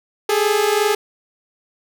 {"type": "tone pair together", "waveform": "sawtooth", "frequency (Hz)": [407.4, 430.1], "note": ["G#4", "A4"], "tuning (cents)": [-33, -39], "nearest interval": "minor second", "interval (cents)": 94, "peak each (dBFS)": -14, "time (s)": [0.29, 0.95], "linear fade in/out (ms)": 5, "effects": []}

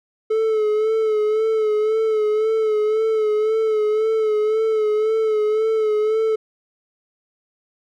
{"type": "tone with vibrato", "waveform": "triangle", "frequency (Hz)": 433.7, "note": "A4", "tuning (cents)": -25, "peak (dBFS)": -14, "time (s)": [0.3, 6.36], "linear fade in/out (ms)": 10, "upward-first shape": "sine", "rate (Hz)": 1.9, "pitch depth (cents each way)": 40, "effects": []}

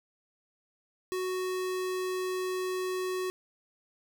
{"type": "tone", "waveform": "square", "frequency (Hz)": 370, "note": "F#4", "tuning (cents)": 0, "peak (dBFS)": -31, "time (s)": [1.12, 3.3], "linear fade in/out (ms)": 0, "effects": []}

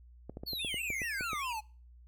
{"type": "clicks", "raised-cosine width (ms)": 2, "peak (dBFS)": -28, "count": 10, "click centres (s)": [0.296, 0.371, 0.435, 0.533, 0.648, 0.743, 0.903, 1.018, 1.209, 1.332]}
{"type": "exponential sweep", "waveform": "square", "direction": "down", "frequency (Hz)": [4537, 830.6], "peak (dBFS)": -36, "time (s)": [0.46, 1.61], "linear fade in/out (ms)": 20}
{"type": "tone with vibrato", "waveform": "triangle", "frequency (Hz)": 2385, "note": "D7", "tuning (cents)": 26, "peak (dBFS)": -38, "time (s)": [0.59, 1.53], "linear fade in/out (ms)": 5, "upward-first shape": "sine", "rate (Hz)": 4.8, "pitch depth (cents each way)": 250}
{"effects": ["noise-tail reverb RT60 0.4 s tail -24 dB re dry", "added 60 Hz sine -53 dBFS peak until 2.07 s"]}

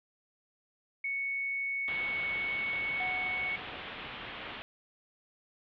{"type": "tone", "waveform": "sine", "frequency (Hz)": 2217, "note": "C#7", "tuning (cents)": 0, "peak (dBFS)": -31, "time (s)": [1.04, 3.56], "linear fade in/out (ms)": 5}
{"type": "low-pass noise", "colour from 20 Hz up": "white", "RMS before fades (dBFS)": -43, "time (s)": [1.88, 4.62], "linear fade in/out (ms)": 0, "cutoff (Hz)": 3400, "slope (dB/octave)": 48}
{"type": "tone with exponential decay", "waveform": "sine", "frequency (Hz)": 740, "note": "F#5", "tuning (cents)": 0, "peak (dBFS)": -35, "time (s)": [3, 4.57], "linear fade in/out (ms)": 1, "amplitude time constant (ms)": 340}
{"effects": []}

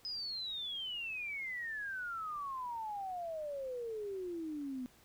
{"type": "exponential sweep", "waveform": "sine", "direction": "down", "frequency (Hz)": [5080, 246.9], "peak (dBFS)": -38, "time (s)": [0.05, 4.86], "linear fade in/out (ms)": 0, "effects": ["pink hiss -64 dBFS RMS until 5.04 s"]}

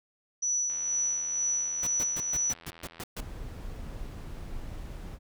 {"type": "tone with tremolo", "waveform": "sine", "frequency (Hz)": 5920, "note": "F#8", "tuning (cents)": 0, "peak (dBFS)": -25, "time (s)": [0.42, 2.53], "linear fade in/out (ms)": 10, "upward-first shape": "sine", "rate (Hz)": 2.1, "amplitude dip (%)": 45}
{"type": "click train", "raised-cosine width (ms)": 0.3, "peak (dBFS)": -33, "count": 194, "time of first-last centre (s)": [0.7, 3.006], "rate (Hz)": 83.7}
{"type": "noise bursts", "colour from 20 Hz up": "pink", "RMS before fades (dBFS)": -38, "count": 9, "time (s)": [1.83, 3.203], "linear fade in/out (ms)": 0, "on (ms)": 37, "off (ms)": 130}
{"type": "noise", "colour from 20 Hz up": "brown", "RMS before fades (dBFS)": -39, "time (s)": [3.16, 5.19], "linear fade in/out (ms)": 50}
{"effects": []}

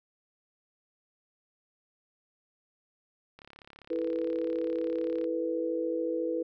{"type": "click train", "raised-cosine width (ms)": 0.3, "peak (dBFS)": -33, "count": 66, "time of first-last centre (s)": [3.39, 5.242], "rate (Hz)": 35.1}
{"type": "chord", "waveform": "sine", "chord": "E suspended fourth", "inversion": "none", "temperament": "equal", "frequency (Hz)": [329.6, 440, 493.9], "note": ["E4", "A4", "B4"], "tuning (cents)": [0, 0, 0], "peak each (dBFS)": [-32, -37, -31], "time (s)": [3.9, 6.43], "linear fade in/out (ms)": 10}
{"effects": []}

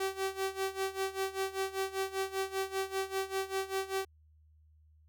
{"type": "tone with tremolo", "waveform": "sawtooth", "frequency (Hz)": 385.2, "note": "G4", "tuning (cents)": -30, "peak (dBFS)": -26, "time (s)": [0, 4.05], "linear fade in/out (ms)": 5, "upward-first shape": "sine", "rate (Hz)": 5.1, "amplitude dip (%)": 85, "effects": ["added 77 Hz sine -60 dBFS peak until 5.08 s"]}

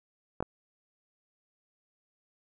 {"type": "clicks", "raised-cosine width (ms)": 1, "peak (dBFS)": -17, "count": 2, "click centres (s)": [0.405, 0.426], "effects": []}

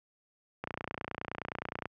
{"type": "click train", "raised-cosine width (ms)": 0.5, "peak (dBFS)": -20, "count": 37, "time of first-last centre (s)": [0.64, 1.856], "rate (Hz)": 29.6, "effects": ["high-pass 80 Hz 12 dB/octave"]}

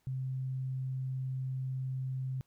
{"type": "tone", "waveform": "sine", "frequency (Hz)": 130.81, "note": "C3", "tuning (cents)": 0, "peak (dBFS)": -33, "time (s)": [0.07, 2.41], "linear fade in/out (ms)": 0, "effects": ["pink hiss -75 dBFS RMS until 2.46 s"]}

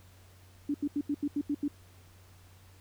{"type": "tone bursts", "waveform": "sine", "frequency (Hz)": 289.4, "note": "D4", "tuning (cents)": -25, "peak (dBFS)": -27, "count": 8, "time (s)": [0.69, 1.681], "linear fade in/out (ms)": 5, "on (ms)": 53, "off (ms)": 81, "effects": ["added 92 Hz sine -55 dBFS peak until 2.8 s", "pink hiss -61 dBFS RMS until 2.8 s"]}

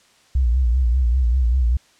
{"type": "tone with vibrato", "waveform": "sine", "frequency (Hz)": 61.74, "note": "B1", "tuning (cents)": 0, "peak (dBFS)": -14, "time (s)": [0.35, 1.77], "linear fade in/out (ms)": 5, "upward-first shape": "sine", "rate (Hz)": 5.1, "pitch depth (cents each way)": 120, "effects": ["white hiss -55 dBFS RMS until 1.99 s", "low-pass 7000 Hz 12 dB/octave"]}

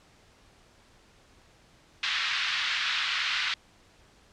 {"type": "band-pass noise", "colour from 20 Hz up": "white", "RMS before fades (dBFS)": -29, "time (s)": [2.03, 3.54], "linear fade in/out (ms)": 2, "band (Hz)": [1300, 3900], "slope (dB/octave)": 24, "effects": ["pink hiss -59 dBFS RMS until 4.32 s", "low-pass 7000 Hz 12 dB/octave"]}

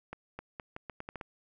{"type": "accelerating click train", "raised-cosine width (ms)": 0.5, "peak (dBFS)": -25, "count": 9, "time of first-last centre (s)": [0.13, 1.212], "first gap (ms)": 260, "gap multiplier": 0.8, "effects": []}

